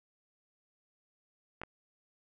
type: clicks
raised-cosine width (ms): 0.5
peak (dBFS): -26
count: 2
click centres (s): 1.616 / 1.635
effects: none